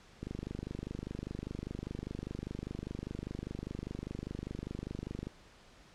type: click train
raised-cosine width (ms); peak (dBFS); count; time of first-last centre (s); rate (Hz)
3; -26; 127; 0.23-5.27; 25
effects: pink hiss -59 dBFS RMS until 5.94 s + low-pass 6000 Hz 12 dB/octave